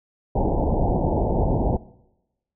pink low-pass noise, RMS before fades -21 dBFS, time 0.35-1.77 s, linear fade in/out 5 ms, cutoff 900 Hz, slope 96 dB/octave, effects noise-tail reverb RT60 0.9 s tail -20 dB re dry

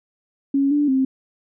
sine tone with pitch steps, 276.5 / 292.2 / 264.4 Hz, C#4 / D4 / C4, -4 / -9 / +18 cents, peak -15 dBFS, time 0.54-1.05 s, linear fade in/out 5 ms, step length 170 ms, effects none

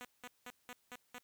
5% pulse tone bursts, 246.9 Hz, B3, in tune, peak -35 dBFS, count 6, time 0.01-1.182 s, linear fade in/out 0 ms, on 37 ms, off 190 ms, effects white hiss -75 dBFS RMS until 1.23 s

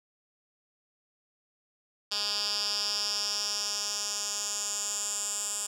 10% pulse tone with band-pass filter sweep, 206 Hz, G#3, 14 cents flat, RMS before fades -32 dBFS, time 2.11-5.67 s, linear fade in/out 10 ms, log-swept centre 4600 to 7800 Hz, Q 4.5, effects none

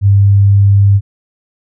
sine tone, 99.8 Hz, G2, 32 cents sharp, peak -4 dBFS, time 0.01-1.01 s, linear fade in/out 50 ms, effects none

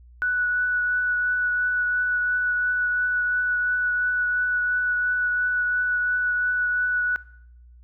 sine tone with vibrato, 1477 Hz, F#6, 3 cents flat, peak -20 dBFS, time 0.22-7.16 s, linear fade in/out 0 ms, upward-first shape triangle, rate 2.9 Hz, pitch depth 11 cents each way, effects noise-tail reverb RT60 0.7 s tail -20 dB re dry + added 60 Hz sine -46 dBFS peak until 7.83 s

